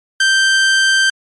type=tone; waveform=sawtooth; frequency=1565 Hz; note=G6; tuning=3 cents flat; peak=-6 dBFS; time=0.2-1.1 s; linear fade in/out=5 ms; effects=low-pass 8000 Hz 12 dB/octave + MP3 48 kbps